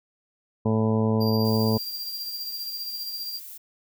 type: harmonic tone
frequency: 110 Hz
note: A2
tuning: in tune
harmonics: 1 / 2 / 3 / 4 / 5 / 6 / 7 / 8 / 9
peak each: -24 / -23 / -36 / -27 / -33 / -37 / -40 / -38 / -36 dBFS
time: 0.65-1.78 s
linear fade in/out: 10 ms
type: tone with tremolo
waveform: square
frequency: 4749 Hz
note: D8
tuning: 18 cents sharp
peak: -30 dBFS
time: 1.2-3.4 s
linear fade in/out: 20 ms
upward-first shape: sine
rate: 15 Hz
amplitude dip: 45%
type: noise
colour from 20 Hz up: violet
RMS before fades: -41 dBFS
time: 1.44-3.58 s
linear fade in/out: 10 ms
effects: none